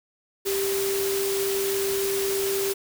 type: tone in noise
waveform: sine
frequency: 392.7 Hz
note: G4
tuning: 3 cents sharp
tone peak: -24 dBFS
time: 0.45-2.74 s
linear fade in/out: 20 ms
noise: white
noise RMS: -30 dBFS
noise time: 0.45-2.74 s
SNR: +3 dB
effects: none